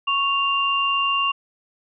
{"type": "tone pair together", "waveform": "sine", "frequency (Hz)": [1108.8, 2788], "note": ["C#6", "F7"], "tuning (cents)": [0, -4], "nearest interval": "octave + major third", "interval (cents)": 1596, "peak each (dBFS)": -21, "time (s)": [0.07, 1.32], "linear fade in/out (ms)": 10, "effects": []}